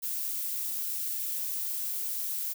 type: noise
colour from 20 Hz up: violet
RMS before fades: -33 dBFS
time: 0.02-2.54 s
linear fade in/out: 20 ms
effects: none